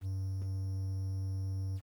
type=tone with quantisation; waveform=triangle; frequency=95.6 Hz; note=G2; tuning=43 cents flat; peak=-31 dBFS; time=0.01-1.81 s; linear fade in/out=50 ms; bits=10; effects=Opus 24 kbps